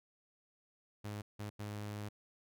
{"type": "tone bursts at uneven times", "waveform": "sawtooth", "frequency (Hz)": 104.2, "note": "G#2", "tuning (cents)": 6, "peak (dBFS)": -37, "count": 3, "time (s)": [[1.04, 1.22], [1.39, 1.5], [1.59, 2.09]], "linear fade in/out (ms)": 10, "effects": []}